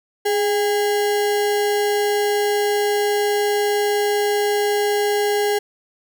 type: tone with sample-and-hold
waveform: sine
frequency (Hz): 415.3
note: G#4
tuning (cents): 0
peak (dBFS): -16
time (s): 0.25-5.59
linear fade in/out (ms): 10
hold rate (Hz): 1225
effects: none